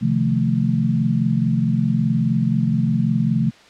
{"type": "chord", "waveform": "sine", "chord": "F dominant seventh", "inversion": "second", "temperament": "equal", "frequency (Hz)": [130.81, 155.56, 174.61, 220], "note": ["C3", "Eb3", "F3", "A3"], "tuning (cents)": [0, 0, 0, 0], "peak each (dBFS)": [-21, -23, -22, -20], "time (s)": [0.01, 3.51], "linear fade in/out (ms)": 20, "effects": ["white hiss -47 dBFS RMS until 3.69 s", "low-pass 4000 Hz 12 dB/octave"]}